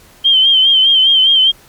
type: tone with vibrato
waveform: sine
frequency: 3136 Hz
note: G7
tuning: in tune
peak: -6 dBFS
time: 0.24-1.52 s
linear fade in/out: 20 ms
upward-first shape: sine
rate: 4.9 Hz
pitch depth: 54 cents each way
effects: pink hiss -44 dBFS RMS until 1.68 s + MP3 96 kbps